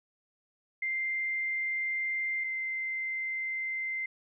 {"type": "tone pair in turn", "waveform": "sine", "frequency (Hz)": [2093, 2080], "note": ["C7", "C7"], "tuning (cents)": [0, -11], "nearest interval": "unison", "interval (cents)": 11, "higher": "first", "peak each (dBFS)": [-29, -31], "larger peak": "first", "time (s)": [[0.82, 2.44], [2.44, 4.06]], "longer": "neither", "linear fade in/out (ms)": 5, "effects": []}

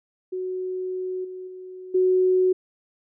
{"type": "tone with level steps", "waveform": "sine", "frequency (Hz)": 370, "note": "F#4", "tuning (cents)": 0, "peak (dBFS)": [-26, -33, -36, -16], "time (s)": [0.32, 2.53], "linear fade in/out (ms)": 10, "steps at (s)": [1.24, 1.47, 1.94], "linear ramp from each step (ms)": 10, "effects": []}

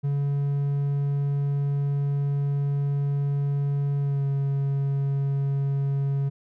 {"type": "tone with pitch glide", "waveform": "triangle", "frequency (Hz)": [141.5, 138.83], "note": ["C#3", "C#3"], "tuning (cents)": [36, 3], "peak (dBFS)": -20, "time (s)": [0.03, 6.3], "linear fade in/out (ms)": 20, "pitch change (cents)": -33, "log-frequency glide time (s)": [3.99, 4.25], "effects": []}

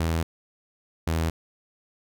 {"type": "tone pair in turn", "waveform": "sawtooth", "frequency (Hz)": [82, 81.39], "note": ["E2", "E2"], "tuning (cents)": [-9, -21], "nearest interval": "unison", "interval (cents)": 12, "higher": "first", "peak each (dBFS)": -19, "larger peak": "neither", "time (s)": [[0, 0.23], [1.07, 1.3]], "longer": "neither", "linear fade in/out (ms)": 5, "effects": []}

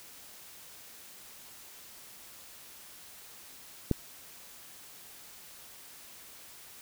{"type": "click", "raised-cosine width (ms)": 3, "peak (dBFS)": -12, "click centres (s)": 3.913, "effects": ["white hiss -51 dBFS RMS until 6.81 s"]}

